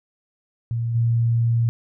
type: tone with level steps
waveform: sine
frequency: 116.54 Hz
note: A#2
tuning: in tune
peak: -21 / -16 dBFS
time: 0.71-1.69 s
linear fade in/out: 0 ms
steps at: 0.94 s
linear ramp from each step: 20 ms
effects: none